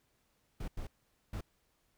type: noise bursts at uneven times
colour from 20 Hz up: brown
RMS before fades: -39 dBFS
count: 3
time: 0.6-0.68 / 0.77-0.87 / 1.33-1.41 s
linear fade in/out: 5 ms
effects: pink hiss -75 dBFS RMS until 1.97 s